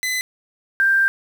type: tone pair in turn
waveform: sawtooth / sine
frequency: 2017 / 1581.6 Hz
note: B6 / G6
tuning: +36 / +15 cents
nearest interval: major third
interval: 421 cents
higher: first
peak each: -17 / -13 dBFS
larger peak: second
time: 0.03-0.21 / 0.8-1.08 s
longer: second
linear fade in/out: 0 ms
effects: 7-bit